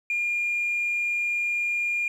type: tone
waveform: sine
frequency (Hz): 2412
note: D7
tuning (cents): +46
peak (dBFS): -22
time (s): 0.1-2.08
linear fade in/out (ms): 2
effects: tanh soft clip ceiling -20 dBFS + 9-bit